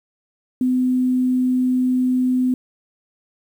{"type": "tone", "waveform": "sine", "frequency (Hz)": 253.7, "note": "B3", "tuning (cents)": 47, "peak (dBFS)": -15, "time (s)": [0.61, 2.54], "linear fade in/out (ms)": 2, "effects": ["8-bit"]}